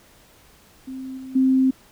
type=tone with level steps; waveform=sine; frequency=262.2 Hz; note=C4; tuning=4 cents sharp; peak=-30 / -33 / -14 dBFS; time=0.87-1.71 s; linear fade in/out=10 ms; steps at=1.17 / 1.35 s; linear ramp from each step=10 ms; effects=pink hiss -53 dBFS RMS until 1.91 s